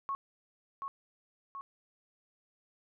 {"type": "tone with echo", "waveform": "sine", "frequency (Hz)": 1100, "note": "C#6", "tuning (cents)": -14, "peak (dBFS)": -32, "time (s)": [0.09, 0.15], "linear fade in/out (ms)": 0, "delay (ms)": 730, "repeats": 2, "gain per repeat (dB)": -4, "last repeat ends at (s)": 1.61, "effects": []}